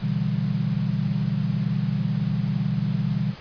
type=chord; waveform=sine; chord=E minor seventh; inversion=second; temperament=equal; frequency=123.47 / 146.83 / 164.81 / 196 Hz; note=B2 / D3 / E3 / G3; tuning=0 / 0 / 0 / 0 cents; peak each=-27 dBFS; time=0-3.35 s; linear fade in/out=50 ms; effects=pink hiss -42 dBFS RMS until 3.4 s + resampled to 11025 Hz